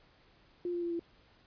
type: tone with pitch steps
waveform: sine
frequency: 351.7 / 347.3 / 342.9 / 338.5 Hz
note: F4 / F4 / F4 / E4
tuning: +12 / -10 / -32 / +46 cents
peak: -32 dBFS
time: 0.65-0.994 s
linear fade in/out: 2 ms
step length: 86 ms
effects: pink hiss -64 dBFS RMS until 1.46 s + resampled to 11025 Hz